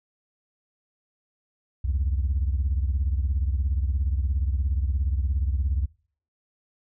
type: beating tone pair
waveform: sine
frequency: 65.41 / 82.41 Hz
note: C2 / E2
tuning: 0 / 0 cents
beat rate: 17 Hz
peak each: -22 / -26 dBFS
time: 1.84-5.86 s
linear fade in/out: 10 ms
effects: noise-tail reverb RT60 0.5 s tail -24 dB re dry + tanh soft clip ceiling -17 dBFS